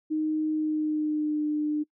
sine tone with pitch glide, 310 to 300.8 Hz, D#4 to D4, -6 to +42 cents, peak -24 dBFS, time 0.1-1.84 s, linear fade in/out 20 ms, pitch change -52 cents, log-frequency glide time 0.52-1.45 s, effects noise-tail reverb RT60 0.1 s tail -24 dB re dry

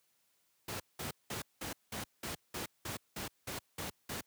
pink noise bursts, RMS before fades -40 dBFS, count 12, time 0.68-4.21 s, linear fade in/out 5 ms, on 120 ms, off 190 ms, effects white hiss -75 dBFS RMS until 4.26 s + high-pass 80 Hz 12 dB/octave

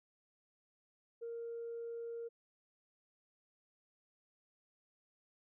sine tone, 465.4 Hz, A#4, 3 cents flat, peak -40 dBFS, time 1.21-2.29 s, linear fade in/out 20 ms, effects tanh soft clip ceiling -37 dBFS

